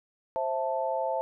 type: chord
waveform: sine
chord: A minor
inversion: first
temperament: just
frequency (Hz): 528 / 660 / 880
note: C5 / E5 / A5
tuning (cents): +16 / +2 / 0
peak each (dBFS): -31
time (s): 0.36-1.21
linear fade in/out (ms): 0
effects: none